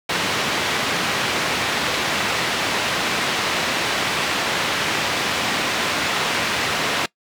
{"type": "band-pass noise", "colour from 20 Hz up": "white", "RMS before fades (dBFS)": -22, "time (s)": [0.09, 7.06], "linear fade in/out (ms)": 5, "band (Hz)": [110, 3100], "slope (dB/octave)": 12, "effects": ["noise-tail reverb RT60 0.1 s tail -21 dB re dry"]}